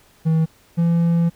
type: tone pair in turn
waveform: triangle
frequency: 160.7 / 168.94 Hz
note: E3 / E3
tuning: -44 / +43 cents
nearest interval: minor second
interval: 87 cents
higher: second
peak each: -12 dBFS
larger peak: neither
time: 0.25-0.46 / 0.77-1.3 s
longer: second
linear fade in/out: 20 ms
effects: pink hiss -54 dBFS RMS until 1.35 s